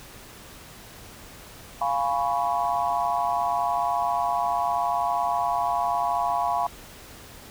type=chord; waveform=sine; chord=C# dominant seventh; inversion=first; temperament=equal; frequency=698.5 / 830.6 / 987.8 / 1108.7 Hz; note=E#5 / G#5 / B5 / C#6; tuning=0 / 0 / 0 / 0 cents; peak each=-26 / -28 / -27 / -30 dBFS; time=1.81-6.67 s; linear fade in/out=5 ms; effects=pink hiss -45 dBFS RMS until 7.5 s